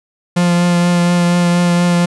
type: tone with vibrato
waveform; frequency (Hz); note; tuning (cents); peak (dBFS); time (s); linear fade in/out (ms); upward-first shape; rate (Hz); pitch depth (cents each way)
45% pulse; 174.61; F3; 0; -10; 0.36-2.06; 10; triangle; 4.2; 16
effects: resampled to 24000 Hz